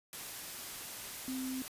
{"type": "tone in noise", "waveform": "sine", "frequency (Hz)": 260, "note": "C4", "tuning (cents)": -11, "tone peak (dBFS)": -36, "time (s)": [1.28, 1.62], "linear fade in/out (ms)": 0, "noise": "white", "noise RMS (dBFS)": -44, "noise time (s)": [0.13, 1.68], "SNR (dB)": 5, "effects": ["resampled to 32000 Hz"]}